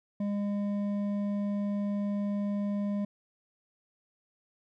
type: tone with hard clipping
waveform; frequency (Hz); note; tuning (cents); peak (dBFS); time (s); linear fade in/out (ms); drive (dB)
sine; 203.3; G#3; -37; -30; 0.2-3.05; 5; 7
effects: none